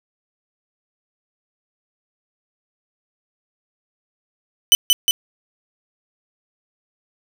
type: tone with echo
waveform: sawtooth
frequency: 3000 Hz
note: F#7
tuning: 23 cents sharp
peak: -4 dBFS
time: 4.72-4.75 s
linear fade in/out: 0 ms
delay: 180 ms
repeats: 2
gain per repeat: -3 dB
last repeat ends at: 5.11 s
effects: none

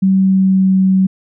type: tone with pitch glide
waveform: sine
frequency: 191.2 to 189.44 Hz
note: G3 to F#3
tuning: -43 to +41 cents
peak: -8 dBFS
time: 0.02-1.07 s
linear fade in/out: 10 ms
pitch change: -16 cents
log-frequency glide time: 0.14-0.76 s
effects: none

